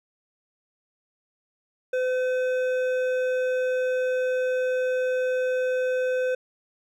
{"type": "tone with hard clipping", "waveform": "triangle", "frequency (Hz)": 509, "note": "C5", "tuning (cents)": -48, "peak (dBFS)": -24, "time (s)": [1.93, 6.35], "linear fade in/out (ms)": 5, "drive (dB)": 13, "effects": []}